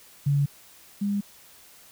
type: tone pair in turn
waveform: sine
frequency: 142.2 / 202.2 Hz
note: C#3 / G#3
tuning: +45 / -46 cents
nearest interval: tritone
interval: 609 cents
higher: second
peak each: -19 / -23 dBFS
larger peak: first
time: 0.26-0.46 / 1.01-1.21 s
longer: neither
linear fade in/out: 10 ms
effects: white hiss -52 dBFS RMS until 1.91 s